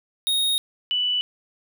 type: tone pair in turn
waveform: square / sine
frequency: 3732 / 2970 Hz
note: A#7 / F#7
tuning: +1 / +6 cents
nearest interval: major third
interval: 395 cents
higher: first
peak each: -20 / -20 dBFS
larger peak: neither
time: 0.27-0.58 / 0.91-1.21 s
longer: first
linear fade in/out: 0 ms
effects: none